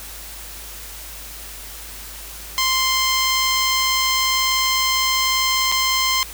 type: tone with dropouts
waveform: 10% pulse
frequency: 1046.5 Hz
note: C6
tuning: in tune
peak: -8 dBFS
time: 2.58-6.23 s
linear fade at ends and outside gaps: 0 ms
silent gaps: 5.717-5.722 s
effects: added 52 Hz sine -39 dBFS peak until 6.33 s + white hiss -36 dBFS RMS until 6.33 s